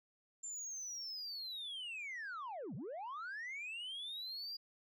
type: linear two-way sweep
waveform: sine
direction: down then up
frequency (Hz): 7310 to 115.2 to 4859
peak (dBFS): -40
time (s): 0.43-4.57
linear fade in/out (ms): 10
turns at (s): 2.75
effects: tanh soft clip ceiling -41 dBFS